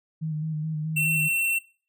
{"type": "tone with vibrato", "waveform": "sine", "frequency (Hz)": 155.56, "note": "D#3", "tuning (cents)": 0, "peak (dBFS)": -26, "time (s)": [0.21, 1.29], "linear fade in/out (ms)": 20, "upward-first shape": "square", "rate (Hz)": 4.7, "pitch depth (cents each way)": 28}
{"type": "tone", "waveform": "square", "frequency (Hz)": 2706, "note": "E7", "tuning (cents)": 45, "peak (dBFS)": -23, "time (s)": [0.96, 1.59], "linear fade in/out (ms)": 10}
{"effects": ["noise-tail reverb RT60 0.4 s tail -20 dB re dry"]}